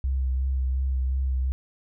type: tone with vibrato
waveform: sine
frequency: 65.41 Hz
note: C2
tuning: in tune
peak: -22 dBFS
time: 0.04-1.52 s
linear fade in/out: 0 ms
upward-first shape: sine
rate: 2.8 Hz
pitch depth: 26 cents each way
effects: none